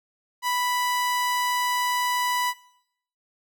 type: tone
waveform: sawtooth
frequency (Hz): 987.8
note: B5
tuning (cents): 0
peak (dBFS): -19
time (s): 0.42-2.54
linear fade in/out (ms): 50
effects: noise-tail reverb RT60 0.7 s tail -19 dB re dry